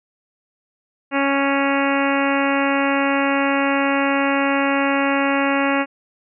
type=harmonic tone; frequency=277.2 Hz; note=C#4; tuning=in tune; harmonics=1 / 2 / 3 / 4 / 5 / 6 / 7 / 8 / 9 / 10; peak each=-20 / -23 / -25 / -26 / -27 / -28 / -28 / -29 / -30 / -30 dBFS; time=1.11-5.86 s; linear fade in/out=50 ms; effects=none